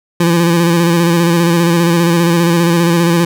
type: tone with vibrato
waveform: 25% pulse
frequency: 170 Hz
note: F3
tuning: 46 cents flat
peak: -5 dBFS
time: 0.2-3.25 s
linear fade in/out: 5 ms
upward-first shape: square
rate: 15 Hz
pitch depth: 32 cents each way
effects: none